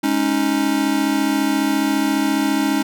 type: chord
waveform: square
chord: Ab suspended fourth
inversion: none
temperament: just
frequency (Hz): 207.7 / 276.9 / 311.5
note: Ab3 / Db4 / Eb4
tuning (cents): 0 / -2 / +2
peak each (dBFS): -25 / -20 / -21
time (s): 0.03-2.83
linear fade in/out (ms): 10
effects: none